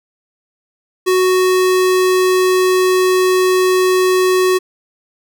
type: tone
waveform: square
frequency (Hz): 370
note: F#4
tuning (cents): 0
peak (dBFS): -11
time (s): 1.06-4.59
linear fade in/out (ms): 20
effects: none